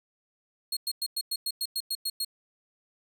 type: tone bursts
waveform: sawtooth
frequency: 4284 Hz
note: C8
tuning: 40 cents sharp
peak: -25 dBFS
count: 11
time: 0.72-2.248 s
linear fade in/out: 5 ms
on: 48 ms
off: 100 ms
effects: none